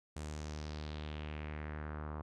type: tone with low-pass filter sweep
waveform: sawtooth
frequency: 75.9 Hz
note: D#2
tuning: 42 cents flat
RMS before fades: -43 dBFS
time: 0.16-2.22 s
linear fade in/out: 5 ms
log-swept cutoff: 8600 to 1100 Hz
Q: 2.5
effects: none